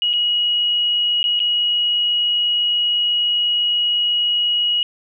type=tone with dropouts; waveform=sine; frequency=2903 Hz; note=F#7; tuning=34 cents flat; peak=-15 dBFS; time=0.02-4.83 s; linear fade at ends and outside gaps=1 ms; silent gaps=0.132-0.136 / 1.23-1.24 / 1.393-1.401 s; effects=none